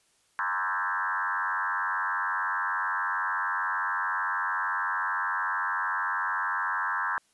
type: tone with frequency modulation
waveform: sine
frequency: 1321 Hz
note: E6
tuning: 3 cents sharp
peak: -26 dBFS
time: 0.39-7.18 s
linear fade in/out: 0 ms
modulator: 93.3 Hz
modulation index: 4.3
effects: white hiss -67 dBFS RMS until 7.33 s + resampled to 24000 Hz